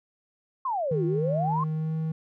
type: exponential two-way sweep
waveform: sine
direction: down then up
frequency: 1102 to 332.4 to 1102 Hz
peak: -25 dBFS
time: 0.65-1.64 s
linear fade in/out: 5 ms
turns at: 1.05 s
type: tone with pitch glide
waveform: triangle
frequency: 156.3 to 159.12 Hz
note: D#3 to D#3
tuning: +8 to +39 cents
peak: -24 dBFS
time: 0.91-2.12 s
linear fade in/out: 5 ms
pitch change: +31 cents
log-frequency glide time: 1.73-1.95 s
effects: none